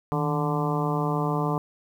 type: harmonic tone with a mistuned harmonic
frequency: 146.83 Hz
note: D3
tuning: in tune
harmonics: 1 / 2 / 3 / 4 / 5 / 6 / 7 / 8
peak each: -26 / -31 / -31 / -36 / -33 / -34 / -32 / -35 dBFS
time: 0.12-1.58 s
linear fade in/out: 0 ms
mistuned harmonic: 1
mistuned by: +110 cents
effects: 9-bit